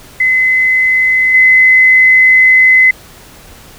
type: tone with level steps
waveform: sine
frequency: 2037 Hz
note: C7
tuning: 47 cents flat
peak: -7 / -3 dBFS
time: 0.2-2.91 s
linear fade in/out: 5 ms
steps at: 1.34 s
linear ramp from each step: 5 ms
effects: pink hiss -37 dBFS RMS until 3.78 s